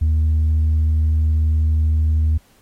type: tone with tanh clipping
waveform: sine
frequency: 78.1 Hz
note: D#2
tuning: 7 cents sharp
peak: -14 dBFS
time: 0.01-2.38 s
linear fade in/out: 10 ms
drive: 1 dB
effects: pink hiss -56 dBFS RMS until 2.61 s + AAC 48 kbps